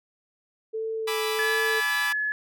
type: tone with vibrato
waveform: sine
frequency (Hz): 440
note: A4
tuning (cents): 0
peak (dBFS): -27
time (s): 0.73-1.81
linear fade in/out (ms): 20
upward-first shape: sine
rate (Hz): 1.4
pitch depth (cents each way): 20
type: chord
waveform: 15% pulse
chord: E dominant seventh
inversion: first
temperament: equal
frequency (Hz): 830.6 / 987.8 / 1174.7 / 1318.5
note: G#5 / B5 / D6 / E6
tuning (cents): 0 / 0 / 0 / 0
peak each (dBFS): -30 / -25 / -26 / -30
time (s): 1.07-2.13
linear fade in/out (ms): 10
type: tone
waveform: sine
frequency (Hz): 1707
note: G#6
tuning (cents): +47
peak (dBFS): -24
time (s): 1.39-2.32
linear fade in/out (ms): 0
effects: none